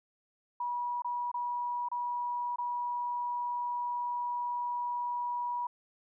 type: tone with dropouts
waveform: sine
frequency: 969 Hz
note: B5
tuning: 33 cents flat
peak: -31 dBFS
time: 0.6-5.67 s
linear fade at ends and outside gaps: 5 ms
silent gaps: 1.021-1.045 / 1.316-1.341 / 1.887-1.915 / 2.56-2.584 s
effects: none